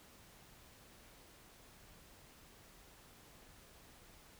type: silence
effects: pink hiss -61 dBFS RMS until 4.39 s